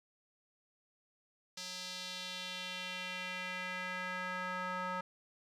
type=tone with band-pass filter sweep; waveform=square; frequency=182.9 Hz; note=F#3; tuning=20 cents flat; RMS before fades=-41 dBFS; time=1.57-5.01 s; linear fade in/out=5 ms; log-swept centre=5000 to 1200 Hz; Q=2; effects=none